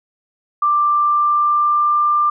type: tone with pitch glide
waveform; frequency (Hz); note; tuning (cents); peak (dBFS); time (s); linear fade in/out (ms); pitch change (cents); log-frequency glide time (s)
sine; 1181 to 1189.9; D6 to D6; +9 to +22; -12; 0.62-2.3; 5; +13; 0.92-1.98
effects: none